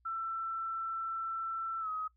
sine tone with pitch glide, 1337 to 1265.6 Hz, E6 to D#6, +24 to +29 cents, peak -34 dBFS, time 0.05-2.08 s, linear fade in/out 10 ms, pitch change -95 cents, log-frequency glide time 1.8-1.89 s, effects noise-tail reverb RT60 0.1 s tail -18 dB re dry + added 60 Hz sine -68 dBFS peak until 2.16 s

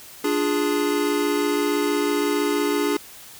square chord, D diminished, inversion none, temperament equal, 293.7 / 349.2 / 415.3 Hz, D4 / F4 / Ab4, 0 / 0 / 0 cents, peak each -24 / -28 / -24 dBFS, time 0.24-2.97 s, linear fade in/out 5 ms, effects white hiss -43 dBFS RMS until 3.39 s

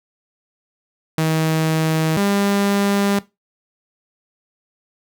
sawtooth tone pair in turn, 159.1 / 200.5 Hz, D#3 / G3, +39 / +39 cents, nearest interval major third, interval 400 cents, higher second, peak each -12 dBFS, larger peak neither, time 1.18-2.17 / 2.17-3.19 s, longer second, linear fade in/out 2 ms, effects noise-tail reverb RT60 0.2 s tail -17 dB re dry

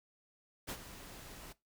pink noise with ADSR envelope, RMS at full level -39 dBFS, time 0.67-1.53 s, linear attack 26 ms, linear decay 69 ms, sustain -12 dB, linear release 11 ms, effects noise-tail reverb RT60 0.2 s tail -19 dB re dry

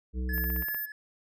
harmonic tone, 63 Hz, B1, 35 cents sharp, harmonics 1 / 3 / 5 / 7, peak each -29 / -39 / -43 / -46 dBFS, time 0.13-0.65 s, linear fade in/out 50 ms
triangle tone with tremolo, 1712 Hz, A6, 48 cents flat, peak -31 dBFS, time 0.29-0.92 s, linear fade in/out 2 ms, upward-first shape triangle, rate 3 Hz, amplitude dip 65%
sine tone, 14080 Hz, A9, in tune, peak -32 dBFS, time 0.33-0.86 s, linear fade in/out 10 ms
click train, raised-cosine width 0.5 ms, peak -29 dBFS, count 7, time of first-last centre 0.38-0.746 s, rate 16.4 Hz
effects none

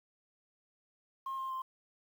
sine tone with pitch steps, 1069 / 1059.2 / 1049.4 Hz, C6 / C6 / C6, +37 / +21 / +5 cents, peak -34 dBFS, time 1.26-1.62 s, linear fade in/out 5 ms, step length 120 ms, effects tanh soft clip ceiling -33 dBFS + 10-bit

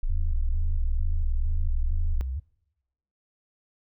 sine tone, 25.75 Hz, G#0, 14 cents flat, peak -22 dBFS, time 0.03-2.21 s, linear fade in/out 0 ms
sine tone with vibrato, 71.5 Hz, D2, 46 cents flat, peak -28 dBFS, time 0.09-2.4 s, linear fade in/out 10 ms, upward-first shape square, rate 2.2 Hz, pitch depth 180 cents each way
effects noise-tail reverb RT60 0.9 s tail -24 dB re dry

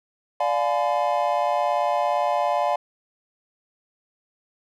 triangle chord, D diminished seventh, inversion none, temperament just, 587.3 / 704.8 / 845.8 / 1014.9 Hz, D5 / F5 / Ab5 / Cb6, 0 / +16 / +31 / +47 cents, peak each -23 / -22 / -24 / -26 dBFS, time 0.4-2.76 s, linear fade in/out 5 ms, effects none

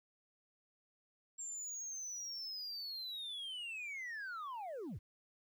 sine linear sweep, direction down, 7459 to 56.6 Hz, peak -39 dBFS, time 1.38-4.99 s, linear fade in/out 20 ms, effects tanh soft clip ceiling -41 dBFS + 12-bit

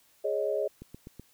sine chord, Ab suspended fourth, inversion none, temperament just, 415.3 / 553.7 / 623 Hz, Ab4 / Db5 / Eb5, 0 / -2 / +2 cents, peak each -31 dBFS, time 0.24-0.68 s, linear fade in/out 10 ms
click train, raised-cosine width 3 ms, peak -30 dBFS, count 4, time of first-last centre 0.82-1.196 s, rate 7.97 Hz
effects white hiss -64 dBFS RMS until 1.33 s

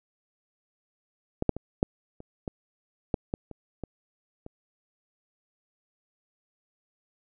clicks, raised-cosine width 2 ms, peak -13 / -7 / -21 / -8 / -30 / -19 / -11 / -15 / -27 / -21 / -27 dBFS, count 11, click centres 1.424 / 1.493 / 1.566 / 1.829 / 2.204 / 2.478 / 3.142 / 3.339 / 3.513 / 3.837 / 4.464 s, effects none

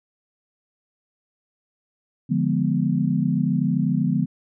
sine chord, D diminished seventh, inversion none, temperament equal, 146.83 / 174.61 / 207.7 / 246.9 Hz, D3 / F3 / Ab3 / Cb4, 0 / 0 / 0 / 0 cents, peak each -24 / -23 / -25 / -24 dBFS, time 2.29-4.26 s, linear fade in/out 20 ms, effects none

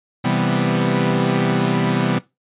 sawtooth chord, C major seventh, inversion none, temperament equal, 130.81 / 164.81 / 196 / 246.9 Hz, C3 / E3 / G3 / B3, 0 / 0 / 0 / 0 cents, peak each -18 dBFS, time 0.24-2.19 s, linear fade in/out 10 ms, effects noise-tail reverb RT60 0.2 s tail -18 dB re dry + resampled to 8000 Hz

